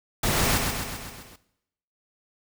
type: noise with echo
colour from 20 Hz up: pink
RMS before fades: -24 dBFS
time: 0.23-0.58 s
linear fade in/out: 5 ms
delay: 130 ms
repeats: 6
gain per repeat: -4 dB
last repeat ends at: 1.36 s
effects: noise-tail reverb RT60 0.8 s tail -17 dB re dry